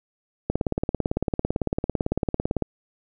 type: click train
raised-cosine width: 2 ms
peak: -9 dBFS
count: 39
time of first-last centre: 0.5-2.623 s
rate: 17.9 Hz
effects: none